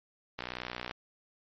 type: click train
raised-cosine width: 0.3 ms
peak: -20 dBFS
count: 33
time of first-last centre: 0.39-0.911 s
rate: 61.4 Hz
effects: MP3 32 kbps